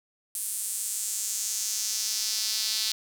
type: tone with high-pass filter sweep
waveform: sawtooth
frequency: 218.4 Hz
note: A3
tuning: 13 cents flat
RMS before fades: -30 dBFS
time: 0.35-2.92 s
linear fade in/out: 2 ms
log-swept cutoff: 9500 to 4300 Hz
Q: 2.6
effects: none